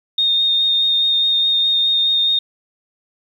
sine tone with vibrato, 3678 Hz, A#7, 24 cents flat, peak -13 dBFS, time 0.18-2.39 s, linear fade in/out 5 ms, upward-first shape sine, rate 4.8 Hz, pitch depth 13 cents each way, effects 8-bit

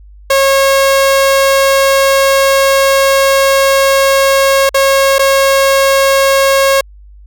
sawtooth tone with dropouts, 545 Hz, C#5, 29 cents flat, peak -3 dBFS, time 0.3-6.81 s, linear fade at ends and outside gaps 5 ms, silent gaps 4.693-4.743 / 5.184-5.192 s, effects added 50 Hz sine -34 dBFS peak until 7.26 s

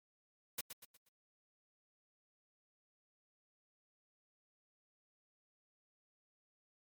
white noise with echo, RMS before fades -40 dBFS, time 0.58-0.61 s, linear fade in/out 5 ms, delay 120 ms, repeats 4, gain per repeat -8 dB, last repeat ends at 1.09 s, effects MP3 96 kbps

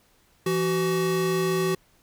square tone pair together, 168.1 / 376.8 Hz, E3 / F#4, +34 / +32 cents, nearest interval octave + major second, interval 1398 cents, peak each -28 / -24 dBFS, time 0.46-1.75 s, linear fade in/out 5 ms, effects pink hiss -62 dBFS RMS until 2.02 s

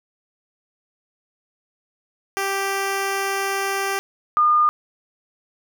10% pulse / sine tone pair in turn, 392 / 1215.4 Hz, G4 / D#6, 0 / -41 cents, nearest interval octave + minor sixth, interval 1959 cents, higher second, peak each -13 dBFS, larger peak neither, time 2.37-3.99 / 4.37-4.69 s, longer first, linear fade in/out 0 ms, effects none

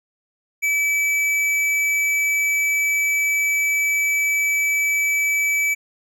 sine tone with hard clipping, 2301 Hz, D7, 36 cents flat, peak -19 dBFS, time 0.62-5.75 s, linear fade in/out 20 ms, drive 11 dB, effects none

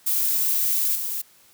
violet noise with level steps, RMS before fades -22 / -28 dBFS, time 0.06-1.22 s, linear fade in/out 10 ms, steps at 0.95 s, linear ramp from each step 5 ms, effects white hiss -55 dBFS RMS until 1.53 s + high-pass 60 Hz 12 dB/octave

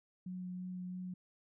sine tone with vibrato, 182.1 Hz, F#3, 27 cents flat, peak -40 dBFS, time 0.26-1.14 s, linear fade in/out 5 ms, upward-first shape sine, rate 3 Hz, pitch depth 10 cents each way, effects none

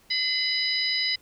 harmonic tone with a mistuned harmonic, 993 Hz, B5, 9 cents sharp, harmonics 2 / 3 / 4 / 5, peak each -29 / -34 / -29 / -26 dBFS, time 0.1-1.16 s, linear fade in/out 10 ms, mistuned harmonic 2, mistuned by +48 cents, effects pink hiss -59 dBFS RMS until 1.21 s

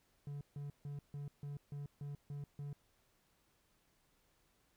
triangle tone bursts, 143.5 Hz, D3, 40 cents flat, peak -40 dBFS, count 9, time 0.27-2.73 s, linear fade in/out 2 ms, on 140 ms, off 150 ms, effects pink hiss -75 dBFS RMS until 4.76 s

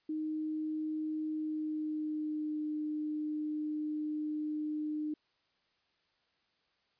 sine tone with pitch glide, 310.3 to 303.9 Hz, D#4 to D#4, -5 to -41 cents, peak -33 dBFS, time 0.09-5.14 s, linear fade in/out 5 ms, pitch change -36 cents, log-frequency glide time 1.28-2.66 s, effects white hiss -75 dBFS RMS until 6.99 s + resampled to 11025 Hz

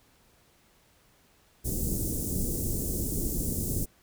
pink band-stop noise, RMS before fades -30 dBFS, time 1.64-3.86 s, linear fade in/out 20 ms, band 400 to 7400 Hz, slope 24 dB/octave, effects pink hiss -63 dBFS RMS until 4.02 s

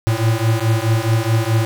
square beating tone pair, 110 / 114.7 Hz, A2 / A#2, 0 / -28 cents, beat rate 4.7 Hz, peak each -18 / -18 dBFS, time 0.07-1.65 s, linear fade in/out 0 ms, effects none

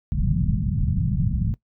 white low-pass noise, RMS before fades -22 dBFS, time 0.12-1.54 s, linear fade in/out 0 ms, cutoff 190 Hz, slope 48 dB/octave, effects noise-tail reverb RT60 0.1 s tail -19 dB re dry

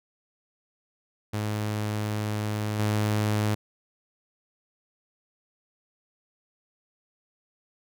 sawtooth tone with level steps, 106 Hz, G#2, 36 cents sharp, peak -23 / -19 dBFS, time 1.33-3.55 s, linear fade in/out 10 ms, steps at 2.79 s, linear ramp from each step 5 ms, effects none

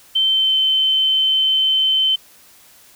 sine tone with pitch glide, 3100 to 3077 Hz, G7 to G7, -20 to -33 cents, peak -13 dBFS, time 0.15-2.16 s, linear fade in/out 10 ms, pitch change -13 cents, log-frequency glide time 0.29-0.56 s, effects white hiss -48 dBFS RMS until 2.95 s

